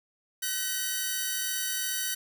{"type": "tone pair together", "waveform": "5% pulse", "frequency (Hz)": [1514, 1903.2], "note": ["F#6", "A#6"], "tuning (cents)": [39, 35], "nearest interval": "major third", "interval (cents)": 396, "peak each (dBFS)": [-19, -23], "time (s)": [0.42, 2.15], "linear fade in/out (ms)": 10, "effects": ["9-bit"]}